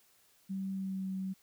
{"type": "tone with pitch glide", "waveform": "sine", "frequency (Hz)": [192.6, 189.95], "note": ["G3", "F#3"], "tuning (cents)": [-30, 46], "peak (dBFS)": -34, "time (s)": [0.49, 1.34], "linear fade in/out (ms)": 20, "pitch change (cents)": -24, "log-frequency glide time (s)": [0.7, 1.08], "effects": ["white hiss -67 dBFS RMS until 1.42 s"]}